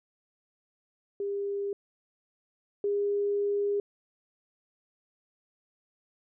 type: tone pair in turn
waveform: sine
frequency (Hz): 401.4 / 406.3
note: G4 / G#4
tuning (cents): +41 / -38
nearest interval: unison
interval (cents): 21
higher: second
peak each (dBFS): -29 / -25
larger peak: second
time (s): 1.2-1.73 / 2.84-3.8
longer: second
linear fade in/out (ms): 2
effects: none